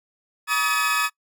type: tone cluster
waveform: 40% pulse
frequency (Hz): 959 / 1141 / 1261 / 1722 / 2537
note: A#5 / C#6 / D#6 / A6 / D#7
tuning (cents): +49 / +50 / +23 / -38 / +33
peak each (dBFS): -31 / -27 / -24 / -24 / -24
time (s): 0.47-1.1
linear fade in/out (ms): 50
effects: noise-tail reverb RT60 0.1 s tail -23 dB re dry